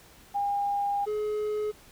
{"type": "tone pair in turn", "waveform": ["sine", "triangle"], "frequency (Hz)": [808, 423.4], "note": ["G#5", "G#4"], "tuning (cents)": [-48, 33], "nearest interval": "major seventh", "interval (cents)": 1119, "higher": "first", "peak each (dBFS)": -25, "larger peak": "neither", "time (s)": [[0.34, 1.06], [1.06, 1.72]], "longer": "first", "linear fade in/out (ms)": 20, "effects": ["pink hiss -54 dBFS RMS until 1.91 s"]}